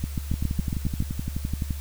two click trains, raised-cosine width 5 ms, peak -13 / -15 dBFS, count 8 / 17, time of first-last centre 0.04-1.004 / 0.34-1.708 s, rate 7.26 / 11.7 Hz, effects added 71 Hz sine -31 dBFS peak until 1.8 s + white hiss -45 dBFS RMS until 1.8 s

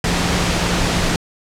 sine tone in noise, 174.61 Hz, F3, in tune, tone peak -23 dBFS, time 0.04-1.16 s, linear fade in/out 2 ms, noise pink, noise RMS -18 dBFS, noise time 0.04-1.16 s, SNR -8 dB, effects low-pass 7000 Hz 12 dB/octave

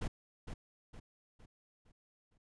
brown noise with echo, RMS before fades -35 dBFS, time 0.01-0.08 s, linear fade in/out 10 ms, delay 460 ms, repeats 5, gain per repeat -7 dB, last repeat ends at 2.38 s, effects resampled to 22050 Hz

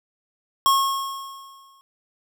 square tone with exponential decay, 1089 Hz, C#6, 31 cents flat, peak -14 dBFS, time 0.66-1.81 s, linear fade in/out 0 ms, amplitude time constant 250 ms, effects none

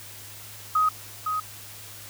sine tone with echo, 1257 Hz, D#6, 17 cents sharp, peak -18 dBFS, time 0.75-0.89 s, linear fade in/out 5 ms, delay 510 ms, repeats 1, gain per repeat -6 dB, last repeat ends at 1.4 s, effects added 103 Hz sine -49 dBFS peak until 2.09 s + white hiss -43 dBFS RMS until 2.09 s

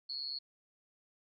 sine tone with amplitude modulation, 4349 Hz, C#8, 34 cents flat, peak -33 dBFS, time 0.09-0.39 s, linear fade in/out 10 ms, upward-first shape sine, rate 140 Hz, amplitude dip 100%, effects none

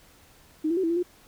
sine tone with pitch steps, 311.5 / 337 / 378.1 / 329.3 / 339.6 / 355 Hz, D#4 / E4 / F#4 / E4 / F4 / F4, +2 / +38 / +38 / -2 / -48 / +28 cents, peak -22 dBFS, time 0.64-1.03 s, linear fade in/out 10 ms, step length 65 ms, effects pink hiss -56 dBFS RMS until 1.27 s

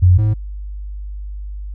sine / triangle tone pair in turn, 90.3 / 106.82 Hz, F#2 / G#2, -42 / +49 cents, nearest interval minor third, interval 291 cents, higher second, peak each -6 / -10 dBFS, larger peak first, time 0.02-0.18 / 0.18-0.34 s, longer neither, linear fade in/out 10 ms, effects added 50 Hz sine -25 dBFS peak until 1.74 s

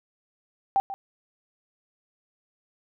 sine tone with echo, 784 Hz, G5, in tune, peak -18 dBFS, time 0.76-0.8 s, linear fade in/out 0 ms, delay 140 ms, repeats 1, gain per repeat -13 dB, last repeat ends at 0.94 s, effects none

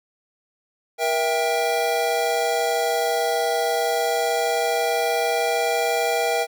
square chord, E diminished, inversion second, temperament just, 474.7 / 659.3 / 791.1 Hz, Bb4 / E5 / G5, +31 / 0 / +16 cents, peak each -25 dBFS, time 0.98-6.47 s, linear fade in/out 50 ms, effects none

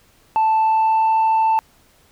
sine tone with pitch glide, 880 to 886.6 Hz, A5 to A5, 0 to +13 cents, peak -11 dBFS, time 0.36-1.59 s, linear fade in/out 0 ms, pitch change +13 cents, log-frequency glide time 0.57-1.14 s, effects tanh soft clip ceiling -12 dBFS + pink hiss -55 dBFS RMS until 2.11 s

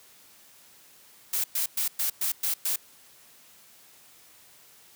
blue noise bursts, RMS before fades -27 dBFS, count 7, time 1.33-2.76 s, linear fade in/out 5 ms, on 110 ms, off 110 ms, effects white hiss -55 dBFS RMS until 4.95 s + high-pass 80 Hz 12 dB/octave

